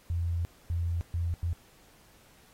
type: tone bursts at uneven times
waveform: sine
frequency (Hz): 85.2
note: F2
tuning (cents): -42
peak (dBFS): -27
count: 4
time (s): 0.1-0.45 / 0.7-1.01 / 1.14-1.34 / 1.43-1.53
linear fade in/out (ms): 0
effects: pink hiss -60 dBFS RMS until 2.53 s + AAC 48 kbps